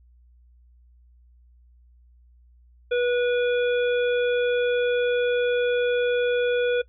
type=harmonic tone; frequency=487.9 Hz; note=B4; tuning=21 cents flat; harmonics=1 / 3 / 5 / 7; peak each=-20 / -30 / -34 / -37 dBFS; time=2.91-6.82 s; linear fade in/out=10 ms; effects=noise-tail reverb RT60 0.1 s tail -21 dB re dry + added 60 Hz sine -52 dBFS peak until 6.88 s